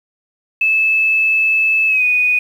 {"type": "tone with pitch glide", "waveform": "sine", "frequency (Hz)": [2615, 2481], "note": ["E7", "D#7"], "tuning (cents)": [-15, -6], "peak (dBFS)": -11, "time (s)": [0.61, 2.39], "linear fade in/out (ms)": 5, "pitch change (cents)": -91, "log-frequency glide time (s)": [1.87, 2.04], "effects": ["7-bit"]}